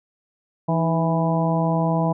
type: harmonic tone with a mistuned harmonic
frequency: 164.81 Hz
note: E3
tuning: in tune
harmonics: 1 / 2 / 3 / 4 / 5 / 6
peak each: -20 / -28 / -30 / -25 / -28 / -28 dBFS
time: 0.68-2.13 s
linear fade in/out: 10 ms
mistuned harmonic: 2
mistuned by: -70 cents
effects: none